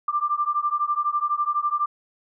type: beating tone pair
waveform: sine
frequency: 1180 / 1192 Hz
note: D6 / D6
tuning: +8 / +25 cents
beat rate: 12 Hz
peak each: -24 dBFS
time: 0.08-1.86 s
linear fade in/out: 5 ms
effects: none